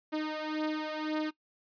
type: beating tone pair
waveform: sawtooth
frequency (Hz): 307.6 / 309.5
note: D#4 / D#4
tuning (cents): -20 / -9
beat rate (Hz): 1.9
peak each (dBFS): -30 / -32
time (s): 0.12-1.31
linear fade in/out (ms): 20
effects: noise-tail reverb RT60 0.1 s tail -20 dB re dry + resampled to 11025 Hz